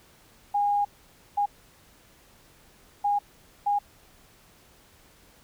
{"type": "tone bursts at uneven times", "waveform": "sine", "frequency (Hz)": 817, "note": "G#5", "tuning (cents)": -29, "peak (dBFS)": -21, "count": 4, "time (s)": [[0.54, 0.85], [1.37, 1.46], [3.04, 3.19], [3.66, 3.79]], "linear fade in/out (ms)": 10, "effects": ["pink hiss -57 dBFS RMS until 5.43 s"]}